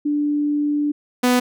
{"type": "tone pair in turn", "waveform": ["sine", "sawtooth"], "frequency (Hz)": [293.7, 248.4], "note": ["D4", "B3"], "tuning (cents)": [0, 10], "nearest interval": "minor third", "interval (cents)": 290, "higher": "first", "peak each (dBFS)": [-17, -10], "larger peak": "second", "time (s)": [[0.05, 0.92], [1.23, 1.4]], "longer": "first", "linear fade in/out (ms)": 10, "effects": []}